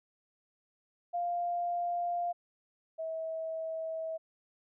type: tone pair in turn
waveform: sine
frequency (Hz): 698.5 / 646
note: F5 / E5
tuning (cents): 0 / -35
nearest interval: minor second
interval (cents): 135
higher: first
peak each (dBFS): -30 / -34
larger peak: first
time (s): 1.13-2.33 / 2.98-4.18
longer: neither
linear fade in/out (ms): 20
effects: none